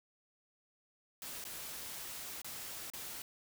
white noise with dropouts, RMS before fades -45 dBFS, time 1.22-3.22 s, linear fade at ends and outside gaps 1 ms, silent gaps 1.441-1.451 / 2.417-2.445 / 2.901-2.935 s, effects none

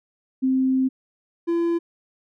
sine / triangle tone pair in turn, 261.6 / 338.8 Hz, C4 / E4, 0 / +48 cents, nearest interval major third, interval 448 cents, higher second, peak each -17 dBFS, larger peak neither, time 0.42-0.89 / 1.47-1.79 s, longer first, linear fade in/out 20 ms, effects none

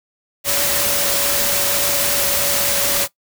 sine tone in noise, 568 Hz, C#5, 42 cents sharp, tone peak -26 dBFS, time 0.44-3.08 s, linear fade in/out 50 ms, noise white, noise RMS -18 dBFS, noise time 0.44-3.08 s, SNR -11 dB, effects noise-tail reverb RT60 0.1 s tail -17 dB re dry

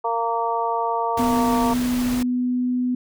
harmonic tone, 230.8 Hz, A#3, 17 cents flat, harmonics 2 / 3 / 4 / 5, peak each -27 / -26 / -23 / -28 dBFS, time 0.04-1.74 s, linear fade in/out 10 ms
pink noise, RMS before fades -31 dBFS, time 1.17-2.23 s, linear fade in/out 5 ms
sine tone with pitch glide, 246.9 to 249.3 Hz, B3 to B3, 0 to +16 cents, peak -19 dBFS, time 1.19-2.95 s, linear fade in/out 5 ms, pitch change +16 cents, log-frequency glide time 1.77-2.69 s
effects none

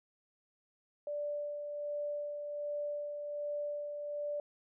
sine tone with tremolo, 586 Hz, D5, 4 cents flat, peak -34 dBFS, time 1.07-4.4 s, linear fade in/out 2 ms, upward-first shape sine, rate 1.3 Hz, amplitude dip 40%, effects none

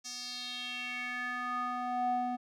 square tone with band-pass filter sweep, 247.3 Hz, B3, 3 cents sharp, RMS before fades -36 dBFS, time 0.04-2.37 s, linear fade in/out 20 ms, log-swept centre 5900 to 560 Hz, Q 3.9, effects none

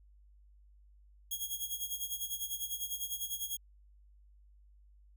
5% pulse tone with tremolo, 3289 Hz, G#7, 18 cents flat, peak -25 dBFS, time 1.31-3.57 s, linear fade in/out 5 ms, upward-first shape sine, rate 10 Hz, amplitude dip 75%, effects added 50 Hz sine -58 dBFS peak until 5.16 s

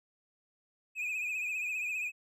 triangle tone with vibrato, 2500 Hz, D#7, 8 cents sharp, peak -31 dBFS, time 0.95-2.12 s, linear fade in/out 50 ms, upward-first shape triangle, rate 15 Hz, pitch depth 82 cents each way, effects none

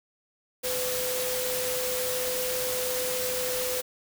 sine tone in noise, 505 Hz, B4, 39 cents sharp, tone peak -30 dBFS, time 0.63-3.82 s, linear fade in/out 20 ms, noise white, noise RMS -31 dBFS, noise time 0.63-3.82 s, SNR -2 dB, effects none

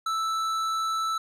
sine tone with tanh clipping, 1318.5 Hz, E6, in tune, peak -27 dBFS, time 0.06-1.18 s, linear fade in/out 5 ms, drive 13 dB, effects none

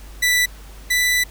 sawtooth tone pair in turn, 1975.5 / 1983 Hz, B6 / B6, 0 / +7 cents, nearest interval unison, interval 7 cents, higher second, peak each -11 / -12 dBFS, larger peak first, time 0.22-0.46 / 0.9-1.24 s, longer second, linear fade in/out 10 ms, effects added 50 Hz sine -37 dBFS peak until 1.3 s + pink hiss -45 dBFS RMS until 1.3 s

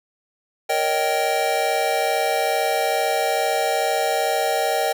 square chord, Eb dominant seventh, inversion second, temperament just, 466.7 / 560 / 622.3 / 777.8 Hz, Bb4 / Db5 / Eb5 / G5, +2 / +18 / 0 / -14 cents, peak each -27 / -28 / -25 / -23 dBFS, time 0.69-4.93 s, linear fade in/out 10 ms, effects none

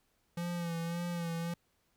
square tone with vibrato, 170.4 Hz, F3, 42 cents flat, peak -35 dBFS, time 0.37-1.54 s, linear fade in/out 5 ms, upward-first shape sine, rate 1.8 Hz, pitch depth 40 cents each way, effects pink hiss -75 dBFS RMS until 1.96 s

